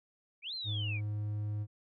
sine linear two-way sweep, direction up then down, 2217 to 4237 to 2217 Hz, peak -37 dBFS, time 0.42-1.01 s, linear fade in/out 50 ms, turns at 0.54 s
triangle tone, 104.9 Hz, G#2, 18 cents sharp, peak -31 dBFS, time 0.64-1.67 s, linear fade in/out 50 ms
effects none

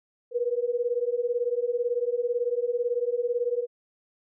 sine beating tone pair, 473.7 / 491.7 Hz, A#4 / B4, +28 / -8 cents, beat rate 18 Hz, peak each -27 dBFS, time 0.31-3.67 s, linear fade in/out 50 ms, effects none

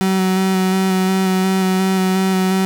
35% pulse tone with vibrato, 188.5 Hz, F#3, 32 cents sharp, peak -12 dBFS, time 0.01-2.65 s, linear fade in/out 0 ms, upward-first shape square, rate 2.8 Hz, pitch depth 13 cents each way, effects none

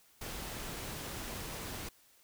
pink noise, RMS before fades -42 dBFS, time 0.21-1.89 s, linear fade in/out 5 ms, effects white hiss -65 dBFS RMS until 2.23 s

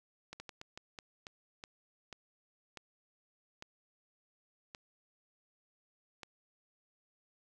slowing click train, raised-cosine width 0.2 ms, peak -28 dBFS, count 13, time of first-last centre 0.33-6.232 s, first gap 70 ms, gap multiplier 1.32, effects none

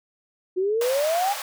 sine exponential sweep, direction up, 358.9 to 830.6 Hz, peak -20 dBFS, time 0.56-1.34 s, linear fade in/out 20 ms
pink high-pass noise, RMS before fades -32 dBFS, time 0.81-1.42 s, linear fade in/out 2 ms, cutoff 520 Hz, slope 96 dB/octave
effects none

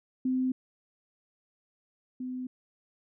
sine tone pair in turn, 257.5 / 254.1 Hz, C4 / B3, -28 / +49 cents, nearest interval unison, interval 23 cents, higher first, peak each -25 / -33 dBFS, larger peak first, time 0.25-0.52 / 2.2-2.47 s, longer neither, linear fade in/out 5 ms, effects none

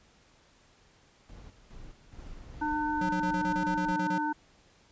brown noise with tremolo, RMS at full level -47 dBFS, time 1.29-2.91 s, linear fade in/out 2 ms, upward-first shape square, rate 2.4 Hz, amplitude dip 75%
brown noise, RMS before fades -47 dBFS, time 2.18-3.93 s, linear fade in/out 5 ms
harmonic tone, 301.2 Hz, D4, 44 cents sharp, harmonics 1 / 3 / 5, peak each -32 / -30 / -36 dBFS, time 2.61-4.33 s, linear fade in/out 10 ms
square tone bursts, 182.4 Hz, F#3, 24 cents flat, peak -32 dBFS, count 11, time 3.01-4.182 s, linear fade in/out 5 ms, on 82 ms, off 27 ms
effects pink hiss -62 dBFS RMS until 4.91 s + resampled to 16000 Hz

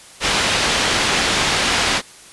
white low-pass noise, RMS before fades -18 dBFS, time 0.2-2.02 s, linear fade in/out 50 ms, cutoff 4100 Hz, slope 12 dB/octave, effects white hiss -42 dBFS RMS until 2.32 s + resampled to 24000 Hz

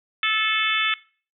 harmonic tone, 436.3 Hz, A4, 15 cents flat, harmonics 3 / 4 / 5 / 6 / 7 / 8, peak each -26 / -27 / -25 / -26 / -29 / -26 dBFS, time 0.23-0.94 s, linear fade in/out 2 ms, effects noise-tail reverb RT60 0.4 s tail -20 dB re dry

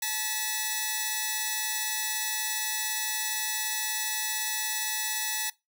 5% pulse tone pair together, 867.7 / 1948 Hz, A5 / B6, -24 / -24 cents, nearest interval octave + major second, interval 1400 cents, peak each -20 dBFS, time 0.02-5.5 s, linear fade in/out 5 ms, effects noise-tail reverb RT60 0.2 s tail -21 dB re dry

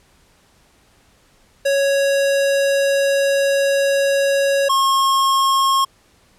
square tone pair in turn, 554.4 / 1081 Hz, C#5 / C#6, 0 / -44 cents, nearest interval octave, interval 1156 cents, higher second, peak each -15 / -14 dBFS, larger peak second, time 1.65-4.69 / 4.69-5.85 s, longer first, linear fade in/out 10 ms, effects pink hiss -55 dBFS RMS until 6.38 s + low-pass 11000 Hz 12 dB/octave

